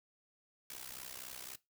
white noise with amplitude modulation, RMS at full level -44 dBFS, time 0.7-1.56 s, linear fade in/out 2 ms, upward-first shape sine, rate 63.8 Hz, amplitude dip 85%, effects noise-tail reverb RT60 0.2 s tail -19 dB re dry

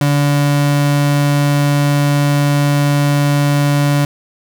35% pulse tone, 144.1 Hz, D3, 33 cents flat, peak -9 dBFS, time 0.01-4.05 s, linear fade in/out 2 ms, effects none

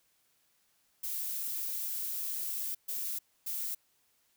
violet noise bursts at uneven times, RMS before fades -36 dBFS, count 3, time 1.03-2.75 / 2.88-3.19 / 3.46-3.75 s, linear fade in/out 10 ms, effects white hiss -72 dBFS RMS until 4.36 s

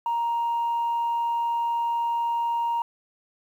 sine tone, 936 Hz, A#5, 7 cents sharp, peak -21 dBFS, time 0.06-2.82 s, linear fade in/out 2 ms, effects tanh soft clip ceiling -20 dBFS + 9-bit

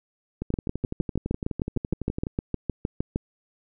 two click trains, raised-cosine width 3 ms, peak -16 / -12 dBFS, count 23 / 18, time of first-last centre 0.42-2.269 / 0.54-3.159 s, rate 11.9 / 6.49 Hz, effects none

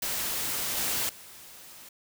white noise with level steps, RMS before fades -31 / -29 / -48 dBFS, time 0.02-1.89 s, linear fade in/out 5 ms, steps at 0.77 / 1.09 s, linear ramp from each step 2 ms, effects none

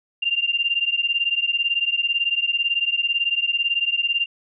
sine beating tone pair, 2780 / 2798 Hz, F7 / F7, -9 / +3 cents, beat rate 18 Hz, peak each -22 dBFS, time 0.22-4.26 s, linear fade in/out 10 ms, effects none

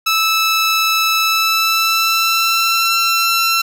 15% pulse tone with pitch glide, 1311 to 1349.4 Hz, E6 to E6, -10 to +40 cents, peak -6 dBFS, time 0.06-3.62 s, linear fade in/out 10 ms, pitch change +50 cents, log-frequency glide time 1.23-2.92 s, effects none

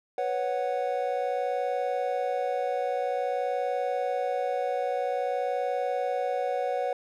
triangle chord, B suspended second, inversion none, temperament equal, 493.9 / 554.4 / 740 Hz, B4 / C#5 / F#5, 0 / 0 / 0 cents, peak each -29 / -29 / -28 dBFS, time 0.18-6.93 s, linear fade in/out 2 ms, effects none

